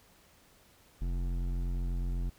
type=tone with hard clipping; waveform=sine; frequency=44.1 Hz; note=F1; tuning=18 cents sharp; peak=-32 dBFS; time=1.01-2.3 s; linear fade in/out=10 ms; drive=12 dB; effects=pink hiss -62 dBFS RMS until 2.38 s